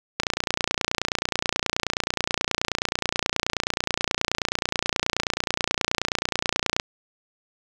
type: click train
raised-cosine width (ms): 0.2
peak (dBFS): -4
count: 195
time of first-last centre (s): 0.2-6.799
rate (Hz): 29.4
effects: none